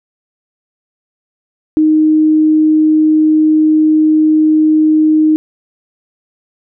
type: tone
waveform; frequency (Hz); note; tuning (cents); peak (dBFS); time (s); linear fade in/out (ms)
sine; 310.4; D#4; -4; -6; 1.77-5.36; 0
effects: none